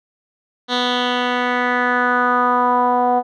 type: tone with low-pass filter sweep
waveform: 10% pulse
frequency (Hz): 246.9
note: B3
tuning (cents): 0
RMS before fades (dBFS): -17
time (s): 0.68-3.23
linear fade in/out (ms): 50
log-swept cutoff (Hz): 3900 to 740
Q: 3.5
effects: none